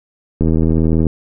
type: click train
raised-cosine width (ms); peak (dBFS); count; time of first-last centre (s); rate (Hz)
3; -3; 54; 0.41-1.068; 80.6
effects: none